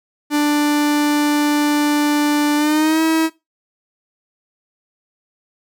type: tone with pitch glide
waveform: 45% pulse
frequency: 294.8 to 321.5 Hz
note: D4 to E4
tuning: +7 to -43 cents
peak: -13 dBFS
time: 0.3-3.3 s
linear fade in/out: 50 ms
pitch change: +150 cents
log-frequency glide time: 2.56-3.02 s
effects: noise-tail reverb RT60 0.2 s tail -18 dB re dry